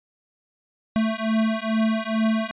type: beating tone pair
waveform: square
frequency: 220 / 222.3 Hz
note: A3 / A3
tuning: 0 / +18 cents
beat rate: 2.3 Hz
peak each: -24 dBFS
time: 0.96-2.51 s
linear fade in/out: 0 ms
effects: resampled to 8000 Hz